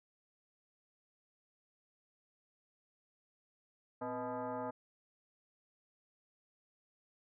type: tone with frequency modulation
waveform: sine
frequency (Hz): 116.54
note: A#2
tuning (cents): 0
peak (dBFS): -37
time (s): 4.01-4.71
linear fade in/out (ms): 10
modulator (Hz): 373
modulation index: 2.7
effects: none